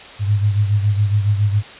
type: beating tone pair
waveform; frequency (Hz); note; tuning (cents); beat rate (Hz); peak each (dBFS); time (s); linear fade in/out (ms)
sine; 102 / 109.2; G#2 / A2; -31 / -13; 7.2; -14 / -21; 0.19-1.63; 50
effects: white hiss -37 dBFS RMS until 1.79 s + resampled to 8000 Hz